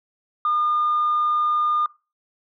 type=tone; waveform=sine; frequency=1213 Hz; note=D#6; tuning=44 cents flat; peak=-17 dBFS; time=0.45-1.86 s; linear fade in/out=2 ms; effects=noise-tail reverb RT60 0.3 s tail -21 dB re dry + tanh soft clip ceiling -14 dBFS